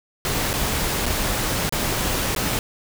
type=noise with dropouts; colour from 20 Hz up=pink; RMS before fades=-23 dBFS; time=0.25-2.59 s; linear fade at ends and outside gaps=1 ms; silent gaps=0.532-0.538 / 1.058-1.063 / 1.694-1.724 / 2.35-2.362 s; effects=none